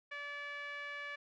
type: tone with low-pass filter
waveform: 5% pulse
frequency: 577 Hz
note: D5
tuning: 31 cents flat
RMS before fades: -44 dBFS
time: 0.11-1.16 s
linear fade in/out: 10 ms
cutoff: 2000 Hz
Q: 3.6
effects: none